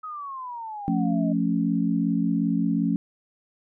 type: exponential sweep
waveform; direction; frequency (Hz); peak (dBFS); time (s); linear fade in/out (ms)
sine; down; 1279 to 612; -32; 0.03-1.33; 10
type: chord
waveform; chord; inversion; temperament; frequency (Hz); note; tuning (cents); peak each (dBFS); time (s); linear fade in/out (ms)
sine; F augmented; none; equal; 174.61 / 220 / 277.2; F3 / A3 / C#4; 0 / 0 / 0; -25; 0.88-2.96; 0
effects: none